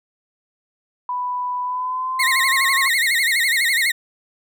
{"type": "tone with pitch glide", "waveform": "sine", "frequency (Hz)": [991, 1080.7], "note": ["B5", "C#6"], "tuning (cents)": [6, -44], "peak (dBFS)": -21, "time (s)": [1.09, 2.88], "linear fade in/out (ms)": 2, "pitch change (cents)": 150, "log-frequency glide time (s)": [1.63, 2.67]}
{"type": "tone with vibrato", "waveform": "35% pulse", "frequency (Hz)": 2000, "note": "B6", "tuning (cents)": 21, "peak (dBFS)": -14, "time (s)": [2.19, 3.92], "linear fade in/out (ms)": 10, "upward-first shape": "sine", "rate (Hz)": 12, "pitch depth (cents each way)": 160}
{"effects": []}